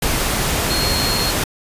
sine tone in noise, 4270 Hz, C8, 34 cents sharp, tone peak -21 dBFS, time 0.7-1.31 s, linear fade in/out 5 ms, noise pink, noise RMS -19 dBFS, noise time 0.02-1.44 s, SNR -5 dB, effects resampled to 32000 Hz

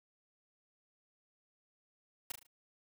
white noise with echo, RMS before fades -39 dBFS, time 2.3-2.32 s, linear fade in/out 5 ms, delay 37 ms, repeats 4, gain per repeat -7 dB, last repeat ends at 2.468 s, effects none

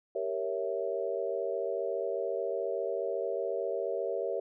sine chord, G diminished seventh, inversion none, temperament equal, 392 / 466.2 / 554.4 / 659.3 Hz, G4 / Bb4 / Db5 / Fb5, 0 / 0 / 0 / 0 cents, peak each -36 / -35 / -35 / -37 dBFS, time 0.15-4.4 s, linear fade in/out 5 ms, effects none

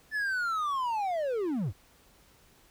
triangle linear sweep, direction down, 1760 to 71.9 Hz, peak -26 dBFS, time 0.11-1.73 s, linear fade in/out 50 ms, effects pink hiss -61 dBFS RMS until 2.7 s

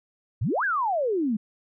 sine exponential two-way sweep, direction up then down, 88.1 to 1700 to 201.7 Hz, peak -22 dBFS, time 0.41-1.37 s, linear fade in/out 10 ms, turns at 0.64 s, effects none

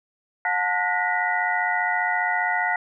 sine tone cluster, 721 / 881 / 1452 / 1885 / 1980 Hz, F#5 / A5 / F#6 / A#6 / B6, -45 / +2 / -33 / +19 / +4 cents, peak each -27 dBFS, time 0.45-2.76 s, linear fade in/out 2 ms, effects none

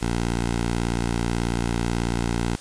10% pulse tone, 58.27 Hz, A#1, in tune, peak -14 dBFS, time 0.01-2.56 s, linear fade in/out 10 ms, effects white hiss -42 dBFS RMS until 2.6 s + resampled to 22050 Hz

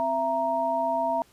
sine tone cluster, 262 / 668 / 934 Hz, C4 / E5 / A#5, +2 / +23 / +3 cents, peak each -35 / -26 / -26 dBFS, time 0-1.22 s, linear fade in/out 0 ms, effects pink hiss -59 dBFS RMS until 1.32 s + resampled to 32000 Hz

